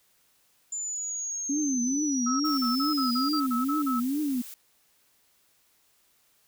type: linear sweep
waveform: sine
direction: down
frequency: 7120 to 4699 Hz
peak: -30 dBFS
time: 0.72-3.4 s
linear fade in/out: 5 ms
type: tone with vibrato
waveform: sine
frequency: 269.4 Hz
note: C#4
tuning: 49 cents flat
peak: -25 dBFS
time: 1.49-4.42 s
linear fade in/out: 10 ms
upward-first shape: triangle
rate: 2.3 Hz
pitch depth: 240 cents each way
type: tone bursts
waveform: sine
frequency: 1300 Hz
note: E6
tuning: 24 cents flat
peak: -28 dBFS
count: 10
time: 2.26-4.002 s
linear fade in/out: 10 ms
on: 140 ms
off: 38 ms
type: noise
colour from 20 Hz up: blue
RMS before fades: -43 dBFS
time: 2.45-4.54 s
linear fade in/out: 0 ms
effects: white hiss -66 dBFS RMS until 6.47 s